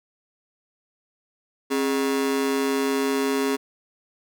45% pulse ring-modulated tone, 341.9 Hz, F4, 37 cents flat, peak -18 dBFS, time 1.7-3.57 s, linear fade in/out 20 ms, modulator 72.8 Hz, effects none

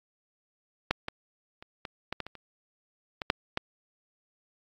clicks, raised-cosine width 0.3 ms, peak -8 / -17 / -29 / -21 / -16 / -17 / -24 / -29 / -17 / -6 / -12 dBFS, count 11, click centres 0.91 / 1.084 / 1.625 / 1.852 / 2.126 / 2.203 / 2.266 / 2.353 / 3.218 / 3.301 / 3.574 s, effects AAC 48 kbps

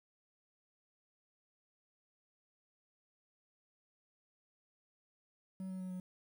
triangle tone with pitch steps, 188.7 / 186.86 / 185.03 / 183.22 Hz, F#3 / F#3 / F#3 / F#3, +34 / +17 / 0 / -17 cents, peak -38 dBFS, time 5.6-6 s, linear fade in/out 2 ms, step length 100 ms, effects 11-bit

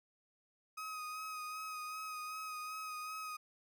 35% pulse tone with vibrato, 1258 Hz, D#6, 19 cents sharp, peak -40 dBFS, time 0.77-3.37 s, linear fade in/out 10 ms, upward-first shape sine, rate 2.6 Hz, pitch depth 25 cents each way, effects none

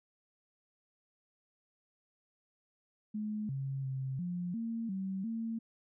sine tone with pitch steps, 212.7 / 135.7 / 132.7 / 177 / 228.5 / 191.4 / 226.7 Hz, G#3 / C#3 / C3 / F3 / A#3 / G3 / A#3, +42 / -36 / +25 / +23 / -34 / -41 / -48 cents, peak -34 dBFS, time 3.14-5.59 s, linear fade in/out 10 ms, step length 350 ms, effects none

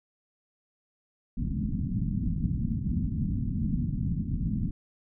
white low-pass noise, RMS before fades -29 dBFS, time 1.37-4.71 s, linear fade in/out 5 ms, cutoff 240 Hz, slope 48 dB/octave, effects none

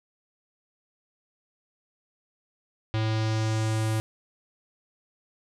square tone with low-pass filter sweep, 110 Hz, A2, in tune, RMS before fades -26 dBFS, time 2.94-4 s, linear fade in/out 0 ms, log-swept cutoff 3700 to 11000 Hz, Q 1.7, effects none

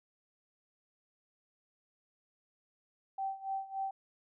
sine tone with tremolo, 776 Hz, G5, 18 cents flat, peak -32 dBFS, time 3.18-3.91 s, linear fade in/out 5 ms, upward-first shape sine, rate 3.5 Hz, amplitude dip 85%, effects none

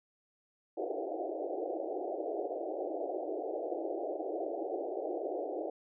pink band-pass noise, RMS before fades -37 dBFS, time 0.77-5.7 s, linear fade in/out 5 ms, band 310 to 760 Hz, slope 96 dB/octave, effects none

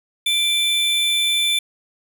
square tone pair together, 2349 / 3517 Hz, D7 / A7, 0 / -1 cents, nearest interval perfect fifth, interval 699 cents, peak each -24 / -18 dBFS, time 0.26-1.59 s, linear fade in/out 5 ms, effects none

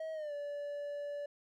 triangle tone with pitch glide, 638 to 578.3 Hz, D#5 to D5, +43 to -27 cents, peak -36 dBFS, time 0-1.26 s, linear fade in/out 5 ms, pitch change -170 cents, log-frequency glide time 0.13-0.33 s, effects none

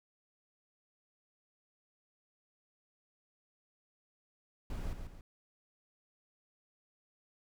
brown noise with echo, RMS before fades -39 dBFS, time 4.7-4.93 s, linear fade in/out 2 ms, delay 140 ms, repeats 2, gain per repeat -6 dB, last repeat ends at 5.21 s, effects none

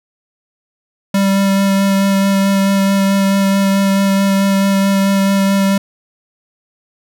square tone with vibrato, 196 Hz, G3, in tune, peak -11 dBFS, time 1.14-5.78 s, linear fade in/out 5 ms, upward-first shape sine, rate 4.6 Hz, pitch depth 11 cents each way, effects none

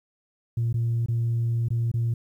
sine tone with dropouts, 116.54 Hz, A#2, in tune, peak -20 dBFS, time 0.57-2.14 s, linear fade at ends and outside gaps 5 ms, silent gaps 0.728-0.741 / 1.061-1.084 / 1.685-1.704 / 1.916-1.939 s, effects tanh soft clip ceiling -19 dBFS + 10-bit

